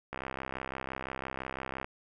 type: click train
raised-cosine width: 0.5 ms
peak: -21 dBFS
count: 114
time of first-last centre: 0.13-1.845 s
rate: 65.9 Hz
effects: none